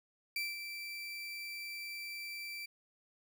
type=tone with ADSR envelope; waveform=30% pulse; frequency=2338 Hz; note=D7; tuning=8 cents flat; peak=-31 dBFS; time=0.36-2.66 s; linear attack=3 ms; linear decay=190 ms; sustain=-8 dB; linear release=8 ms; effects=none